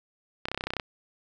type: clicks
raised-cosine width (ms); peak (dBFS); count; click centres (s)
0.3; -14; 12; 0.455 / 0.485 / 0.516 / 0.546 / 0.576 / 0.609 / 0.639 / 0.67 / 0.705 / 0.736 / 0.767 / 0.798
effects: none